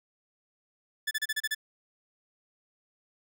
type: tone bursts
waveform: sawtooth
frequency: 1737 Hz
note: A6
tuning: 23 cents flat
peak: -24 dBFS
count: 7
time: 1.07-1.549 s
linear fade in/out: 10 ms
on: 41 ms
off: 32 ms
effects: none